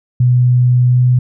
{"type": "tone with pitch glide", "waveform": "sine", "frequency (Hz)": [124.2, 125.14], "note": ["B2", "B2"], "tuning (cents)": [10, 23], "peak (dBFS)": -7, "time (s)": [0.2, 1.19], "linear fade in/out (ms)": 5, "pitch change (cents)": 13, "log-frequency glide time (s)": [0.88, 1], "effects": []}